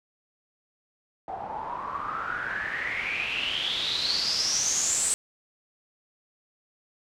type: noise with low-pass filter sweep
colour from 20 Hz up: white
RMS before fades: -29 dBFS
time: 1.28-5.14 s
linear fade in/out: 0 ms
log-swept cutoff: 740 to 8300 Hz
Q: 9.9
effects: none